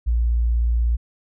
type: tone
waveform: sine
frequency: 58.27 Hz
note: A#1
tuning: in tune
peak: -16 dBFS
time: 0.06-0.97 s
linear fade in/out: 20 ms
effects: none